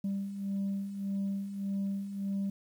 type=beating tone pair; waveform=sine; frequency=196 / 197.7 Hz; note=G3 / G3; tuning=0 / +15 cents; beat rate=1.7 Hz; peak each=-37 / -31 dBFS; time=0.04-2.5 s; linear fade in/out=5 ms; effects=tanh soft clip ceiling -28 dBFS + 10-bit